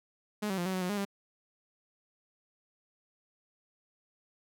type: tone with pitch steps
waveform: sawtooth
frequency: 209.9 / 191.6 / 174.8 / 188.2 / 185.5 / 180.2 / 205.4 / 198.7 Hz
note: G#3 / G3 / F3 / F#3 / F#3 / F#3 / G#3 / G3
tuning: +19 / -39 / +2 / +30 / +5 / -45 / -19 / +24 cents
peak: -27 dBFS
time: 0.42-1.052 s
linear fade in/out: 10 ms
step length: 79 ms
effects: none